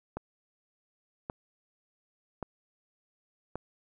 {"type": "click train", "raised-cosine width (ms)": 1, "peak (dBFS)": -21, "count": 4, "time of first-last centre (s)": [0.17, 3.556], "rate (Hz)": 0.886, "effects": []}